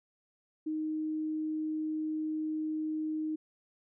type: tone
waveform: sine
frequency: 311.1 Hz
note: D#4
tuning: in tune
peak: -31 dBFS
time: 0.66-3.36 s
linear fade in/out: 10 ms
effects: none